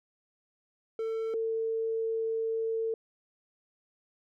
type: tone pair in turn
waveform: triangle / sine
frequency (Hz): 447.6 / 449.3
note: A4 / A4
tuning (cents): +30 / +36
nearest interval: unison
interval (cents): 6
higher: second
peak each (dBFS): -28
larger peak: neither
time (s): 0.99-1.34 / 1.34-2.94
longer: second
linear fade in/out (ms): 2
effects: none